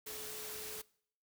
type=tone in noise; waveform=sine; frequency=429.3 Hz; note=A4; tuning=43 cents flat; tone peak=-51 dBFS; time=0.06-0.82 s; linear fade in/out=10 ms; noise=white; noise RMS=-45 dBFS; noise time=0.06-0.82 s; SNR=-9 dB; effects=noise-tail reverb RT60 0.6 s tail -22 dB re dry